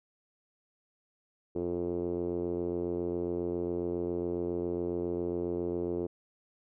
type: tone with low-pass filter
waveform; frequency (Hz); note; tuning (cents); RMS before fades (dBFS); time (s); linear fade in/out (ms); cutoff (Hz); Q
5% pulse; 87.31; F2; 0; -33; 1.55-6.07; 10; 390; 4.1
effects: none